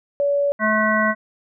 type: tone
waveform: sine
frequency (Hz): 569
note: C#5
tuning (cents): +45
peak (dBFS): -16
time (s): 0.2-0.52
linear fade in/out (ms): 0
type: harmonic tone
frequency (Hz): 215.8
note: A3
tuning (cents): -33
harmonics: 1 / 3 / 5 / 7 / 9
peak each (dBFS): -22 / -22 / -22 / -22 / -22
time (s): 0.59-1.15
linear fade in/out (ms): 50
effects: none